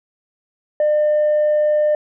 sine tone, 602 Hz, D5, 43 cents sharp, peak -11 dBFS, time 0.8-1.95 s, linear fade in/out 2 ms, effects tanh soft clip ceiling -11 dBFS

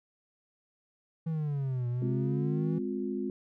triangle exponential two-way sweep, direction down then up, 165.1 to 120 to 165.1 Hz, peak -27 dBFS, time 1.26-2.79 s, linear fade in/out 10 ms, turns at 1.88 s
sine chord, F minor, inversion first, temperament equal with one note detuned, 207.7 / 261.6 / 356.2 Hz, Ab3 / C4 / F4, 0 / 0 / +34 cents, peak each -35 dBFS, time 2.02-3.3 s, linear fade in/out 2 ms
effects none

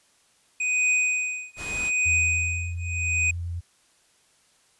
square tone with tremolo, 2495 Hz, D#7, 4 cents sharp, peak -19 dBFS, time 0.6-3.31 s, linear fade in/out 5 ms, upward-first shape triangle, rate 0.81 Hz, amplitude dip 100%
pink noise, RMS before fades -37 dBFS, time 1.56-1.92 s, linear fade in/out 50 ms
sine tone with vibrato, 85.9 Hz, F2, 28 cents flat, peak -28 dBFS, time 2.05-3.61 s, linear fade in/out 20 ms, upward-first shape sine, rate 10 Hz, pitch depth 12 cents each way
effects white hiss -62 dBFS RMS until 4.79 s + resampled to 24000 Hz

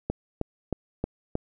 click train, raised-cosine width 2 ms, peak -13 dBFS, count 5, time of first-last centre 0.1-1.354 s, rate 3.19 Hz, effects none

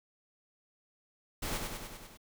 pink noise with echo, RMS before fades -36 dBFS, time 1.42-1.58 s, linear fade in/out 10 ms, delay 99 ms, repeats 6, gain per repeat -3 dB, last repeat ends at 2.174 s, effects none

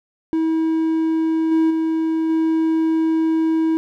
triangle tone with level steps, 321.9 Hz, E4, 41 cents flat, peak -14 / -11 / -15 / -13 dBFS, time 0.33-3.77 s, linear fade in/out 0 ms, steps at 1.51 / 1.7 / 2.29 s, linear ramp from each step 10 ms, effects none

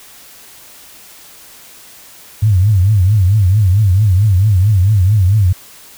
sine tone with vibrato, 98.8 Hz, G2, 14 cents sharp, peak -7 dBFS, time 2.42-5.53 s, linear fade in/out 10 ms, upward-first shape triangle, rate 4.5 Hz, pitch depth 220 cents each way, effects white hiss -39 dBFS RMS until 5.97 s

